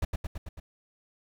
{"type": "noise with echo", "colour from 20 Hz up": "brown", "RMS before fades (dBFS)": -27, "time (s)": [0.02, 0.05], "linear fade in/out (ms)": 5, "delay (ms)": 110, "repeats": 5, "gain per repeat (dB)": -3, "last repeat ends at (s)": 0.6, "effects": []}